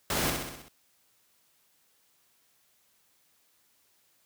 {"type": "noise with echo", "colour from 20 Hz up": "pink", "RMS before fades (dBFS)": -29, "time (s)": [0.1, 0.3], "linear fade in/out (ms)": 2, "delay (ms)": 64, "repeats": 6, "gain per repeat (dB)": -4, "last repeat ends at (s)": 0.684, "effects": ["white hiss -68 dBFS RMS until 4.25 s", "high-pass 60 Hz 12 dB/octave"]}